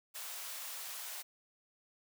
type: high-pass noise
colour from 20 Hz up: white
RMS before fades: -44 dBFS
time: 0.14-1.23 s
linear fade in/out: 20 ms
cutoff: 570 Hz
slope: 24 dB/octave
effects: none